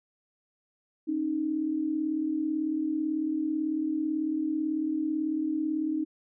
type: tone pair together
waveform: sine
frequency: 272.7 / 310.8 Hz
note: C#4 / D#4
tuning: -28 / -2 cents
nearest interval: major second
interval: 226 cents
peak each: -33 / -27 dBFS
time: 1.07-6.05 s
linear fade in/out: 20 ms
effects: none